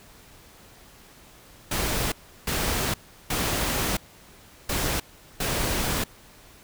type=noise bursts at uneven times; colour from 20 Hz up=pink; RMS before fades=-26 dBFS; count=5; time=1.71-2.12 / 2.47-2.94 / 3.3-3.97 / 4.69-5 / 5.4-6.04 s; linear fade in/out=5 ms; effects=pink hiss -51 dBFS RMS until 6.63 s